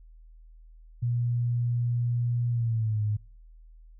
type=tone with pitch glide; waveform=sine; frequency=120 to 105.68 Hz; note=B2 to G#2; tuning=-49 to +31 cents; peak=-24 dBFS; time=1.02-3.17 s; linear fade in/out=10 ms; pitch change=-220 cents; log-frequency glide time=2.5-3.03 s; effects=noise-tail reverb RT60 0.4 s tail -25 dB re dry + added 40 Hz sine -48 dBFS peak until 3.99 s